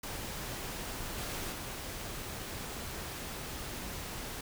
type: noise with level steps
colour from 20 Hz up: pink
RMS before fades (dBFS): -40 / -38 / -41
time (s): 0.03-4.41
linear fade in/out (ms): 5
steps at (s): 1.18 / 1.52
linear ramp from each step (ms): 2
effects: none